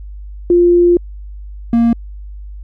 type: tone pair in turn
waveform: sine / triangle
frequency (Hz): 349.2 / 233.1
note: F4 / A#3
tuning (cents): 0 / 0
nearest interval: perfect fifth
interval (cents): 700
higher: first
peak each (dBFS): -6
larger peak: neither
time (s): 0.5-0.97 / 1.73-1.93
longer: first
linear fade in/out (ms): 2
effects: added 50 Hz sine -27 dBFS peak until 2.63 s